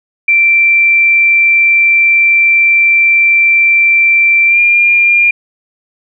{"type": "tone with pitch glide", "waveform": "sine", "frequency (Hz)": [2349, 2401], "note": ["D7", "D7"], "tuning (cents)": [0, 38], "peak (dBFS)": -5, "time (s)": [0.28, 5.31], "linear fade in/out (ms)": 5, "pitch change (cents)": 38, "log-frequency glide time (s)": [4.47, 4.6], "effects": []}